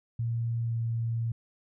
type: tone with pitch glide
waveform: sine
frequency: 116.3 to 115.23 Hz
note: A#2 to A#2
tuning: -4 to -20 cents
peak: -27 dBFS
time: 0.19-1.32 s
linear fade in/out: 5 ms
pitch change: -16 cents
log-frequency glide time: 0.63-0.74 s
effects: none